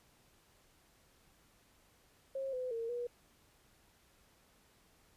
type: tone with pitch steps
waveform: sine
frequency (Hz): 538 / 507 / 458.4 / 482.7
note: C5 / B4 / A#4 / B4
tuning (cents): +48 / +45 / -29 / -40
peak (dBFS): -36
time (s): 2.35-3.07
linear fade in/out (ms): 5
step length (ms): 180
effects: pink hiss -68 dBFS RMS until 5.16 s + resampled to 32000 Hz